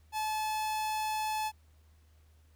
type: tone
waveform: 45% pulse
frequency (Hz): 863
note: A5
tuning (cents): -34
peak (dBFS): -31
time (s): 0.12-1.52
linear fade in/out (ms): 50
effects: added 77 Hz sine -59 dBFS peak until 2.55 s + pink hiss -71 dBFS RMS until 2.55 s